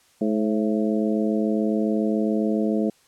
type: harmonic tone with a mistuned harmonic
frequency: 107.2 Hz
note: A2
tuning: 45 cents flat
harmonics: 2 / 3 / 4 / 5 / 6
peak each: -22 / -26 / -28 / -30 / -32 dBFS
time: 0.21-2.9 s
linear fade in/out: 5 ms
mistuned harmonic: 6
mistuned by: +57 cents
effects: white hiss -59 dBFS RMS until 3.07 s + low-pass 10000 Hz 12 dB/octave